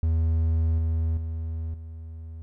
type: tone with level steps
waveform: triangle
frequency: 81 Hz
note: E2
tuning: 30 cents flat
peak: -18 / -20 / -26 / -34 dBFS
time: 0.03-2.42 s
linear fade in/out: 0 ms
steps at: 0.78 / 1.17 / 1.74 s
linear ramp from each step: 2 ms
effects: none